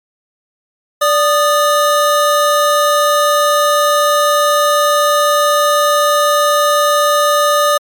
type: tone pair together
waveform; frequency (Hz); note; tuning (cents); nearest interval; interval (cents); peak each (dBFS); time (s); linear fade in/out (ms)
square; 585 / 1231; D5 / D#6; -7 / -19; octave + minor second; 1288; -13; 1.01-7.78; 10
effects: MP3 96 kbps